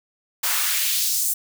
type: noise with high-pass filter sweep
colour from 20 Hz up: white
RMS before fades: -22 dBFS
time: 0.43-1.34 s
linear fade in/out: 10 ms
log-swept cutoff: 810 to 8800 Hz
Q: 1.3
effects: none